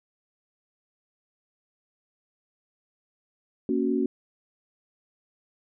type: chord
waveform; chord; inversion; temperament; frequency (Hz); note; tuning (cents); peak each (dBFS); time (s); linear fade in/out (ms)
sine; F# major; first; equal; 233.1 / 277.2 / 370; A#3 / C#4 / F#4; 0 / 0 / 0; -27 / -26 / -27; 3.69-4.06; 2
effects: none